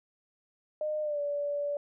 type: tone with pitch glide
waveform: sine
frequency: 610 to 577.8 Hz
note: D#5 to D5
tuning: -34 to -28 cents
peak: -29 dBFS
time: 0.81-1.77 s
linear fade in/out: 2 ms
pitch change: -94 cents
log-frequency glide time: 1.02-1.2 s
effects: none